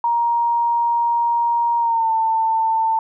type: tone with pitch glide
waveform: sine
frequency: 940 to 893.9 Hz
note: A#5 to A5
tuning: +14 to +27 cents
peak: -15 dBFS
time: 0.04-2.99 s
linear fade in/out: 2 ms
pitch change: -87 cents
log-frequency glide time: 1.79-2.11 s
effects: none